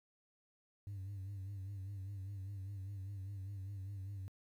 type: tone with vibrato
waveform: sine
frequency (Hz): 98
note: G2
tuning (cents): 0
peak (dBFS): -40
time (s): 0.87-4.28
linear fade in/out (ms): 0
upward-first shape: sine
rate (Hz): 5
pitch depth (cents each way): 64
effects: tanh soft clip ceiling -41 dBFS + 12-bit